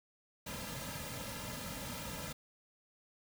pink noise with comb filter, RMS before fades -43 dBFS, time 0.46-2.33 s, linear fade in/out 10 ms, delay 2.7 ms, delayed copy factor -1, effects none

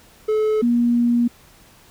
triangle / sine tone pair in turn, 431.3 / 238.5 Hz, A4 / A#3, -35 / +40 cents, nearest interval minor seventh, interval 1025 cents, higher first, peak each -14 dBFS, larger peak neither, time 0.28-0.62 / 0.62-1.28 s, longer second, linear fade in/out 10 ms, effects pink hiss -50 dBFS RMS until 1.9 s

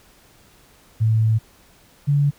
sine tone pair in turn, 110.7 / 143.41 Hz, A2 / D3, +11 / -41 cents, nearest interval major third, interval 448 cents, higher second, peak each -14 dBFS, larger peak neither, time 1-1.39 / 2.07-2.31 s, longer first, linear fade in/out 20 ms, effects pink hiss -53 dBFS RMS until 2.38 s

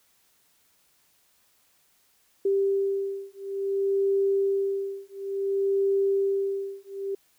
sine beating tone pair, 393 / 393.57 Hz, G4 / G4, +4 / +7 cents, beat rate 0.57 Hz, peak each -26 dBFS, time 2.45-7.15 s, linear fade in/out 5 ms, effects white hiss -65 dBFS RMS until 7.38 s

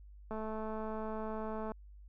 click train, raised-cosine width 1 ms, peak -28 dBFS, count 308, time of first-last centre 0.31-1.718 s, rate 218 Hz, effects added 50 Hz sine -51 dBFS peak until 2.08 s

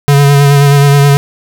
square tone with vibrato, 141.8 Hz, C#3, 40 cents sharp, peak -4 dBFS, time 0.08-1.17 s, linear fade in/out 0 ms, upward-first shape sine, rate 9.4 Hz, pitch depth 24 cents each way, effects none

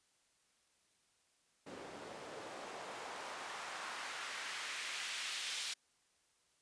white noise with band-pass filter sweep, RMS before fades -45 dBFS, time 1.66-5.74 s, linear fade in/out 10 ms, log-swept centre 350 to 3500 Hz, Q 1.1, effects white hiss -75 dBFS RMS until 6.61 s + resampled to 22050 Hz

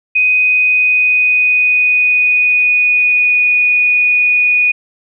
sine tone with pitch glide, 2500 to 2468 Hz, D#7 to D#7, +8 to -15 cents, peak -8 dBFS, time 0.15-4.72 s, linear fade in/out 10 ms, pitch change -23 cents, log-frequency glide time 0.32-3.51 s, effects none

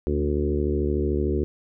harmonic tone with a mistuned harmonic, 73.42 Hz, D2, in tune, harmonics 1 / 2 / 3 / 4 / 5 / 6 / 7, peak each -25 / -32 / -31 / -30 / -26 / -31 / -39 dBFS, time 0.07-1.44 s, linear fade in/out 0 ms, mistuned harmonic 3, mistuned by +28 cents, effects none

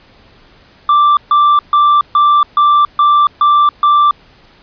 triangle tone bursts, 1174.7 Hz, D6, in tune, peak -4 dBFS, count 8, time 0.89-4.11 s, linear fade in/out 2 ms, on 280 ms, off 140 ms, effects pink hiss -45 dBFS RMS until 4.62 s + resampled to 11025 Hz

